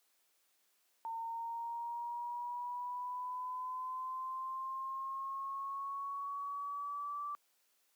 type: linear sweep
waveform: sine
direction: up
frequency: 907 to 1167 Hz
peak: -38 dBFS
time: 1.05-7.35 s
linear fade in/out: 0 ms
effects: white hiss -75 dBFS RMS until 7.95 s + high-pass 300 Hz 12 dB/octave